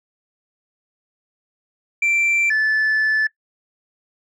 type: tone pair in turn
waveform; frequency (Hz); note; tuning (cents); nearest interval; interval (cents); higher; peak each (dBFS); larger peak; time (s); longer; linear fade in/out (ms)
sine; 2349 / 1742.1; D7 / A6; 0 / -18; perfect fourth; 518; first; -13; neither; 2.02-2.5 / 2.5-3.27; second; 5
effects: noise-tail reverb RT60 0.1 s tail -21 dB re dry + tanh soft clip ceiling -14 dBFS